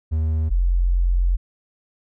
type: tone pair in turn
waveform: triangle / sine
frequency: 78.9 / 44.18 Hz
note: D#2 / F1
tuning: +25 / +21 cents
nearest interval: minor seventh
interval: 1004 cents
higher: first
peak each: -16 / -15 dBFS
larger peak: second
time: 0.11-0.5 / 0.5-1.37 s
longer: second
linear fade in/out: 20 ms
effects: none